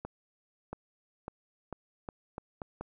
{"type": "accelerating click train", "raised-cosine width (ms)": 1, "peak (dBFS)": -24, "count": 8, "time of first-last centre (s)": [0.05, 2.81], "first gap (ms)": 680, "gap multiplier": 0.81, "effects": []}